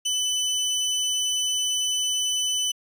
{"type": "tone", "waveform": "25% pulse", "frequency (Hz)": 3003, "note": "F#7", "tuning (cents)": 25, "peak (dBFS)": -19, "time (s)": [0.05, 2.72], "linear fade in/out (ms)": 10, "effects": ["resampled to 32000 Hz"]}